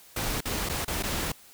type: noise with dropouts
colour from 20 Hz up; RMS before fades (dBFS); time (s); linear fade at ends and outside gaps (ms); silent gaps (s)
pink; -30; 0.16-1.32; 5; 0.407-0.454 / 0.69-0.695 / 0.848-0.878 / 1.026-1.034
effects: white hiss -53 dBFS RMS until 1.53 s